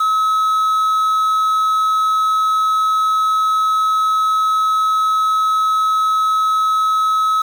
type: tone with quantisation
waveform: triangle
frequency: 1286 Hz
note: E6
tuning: 43 cents flat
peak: -11 dBFS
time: 0-7.42 s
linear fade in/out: 5 ms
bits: 6
effects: none